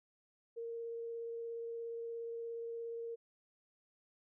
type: tone with vibrato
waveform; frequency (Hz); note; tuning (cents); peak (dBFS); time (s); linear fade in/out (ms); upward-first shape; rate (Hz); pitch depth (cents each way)
sine; 463.2; A#4; -11; -40; 0.56-3.16; 20; sine; 17; 8
effects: none